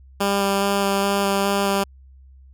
10% pulse tone with vibrato, 198.5 Hz, G3, 22 cents sharp, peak -10 dBFS, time 0.2-1.84 s, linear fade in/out 10 ms, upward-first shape square, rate 2.4 Hz, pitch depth 8 cents each way, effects added 66 Hz sine -44 dBFS peak until 2.53 s

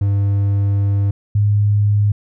triangle / sine tone pair in turn, 100 / 103.35 Hz, G2 / G#2, +35 / -8 cents, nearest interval minor second, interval 57 cents, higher second, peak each -11 dBFS, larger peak neither, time 0.01-1.11 / 1.35-2.12 s, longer first, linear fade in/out 5 ms, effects none

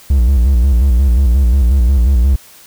triangle tone with vibrato, 63.5 Hz, B1, 49 cents sharp, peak -5 dBFS, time 0.1-2.36 s, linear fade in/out 5 ms, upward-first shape square, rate 5.6 Hz, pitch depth 130 cents each way, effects white hiss -41 dBFS RMS until 2.66 s

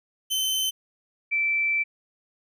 sawtooth / sine tone pair in turn, 3069 / 2330 Hz, G7 / D7, -37 / -14 cents, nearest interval perfect fourth, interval 477 cents, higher first, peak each -20 / -21 dBFS, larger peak first, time 0.3-0.71 / 1.31-1.84 s, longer second, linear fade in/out 20 ms, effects none

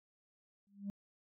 sine tone with exponential growth, 200.2 Hz, G3, 37 cents sharp, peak -33 dBFS, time 0.67-0.9 s, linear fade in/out 0 ms, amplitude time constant 48 ms, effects tanh soft clip ceiling -35 dBFS

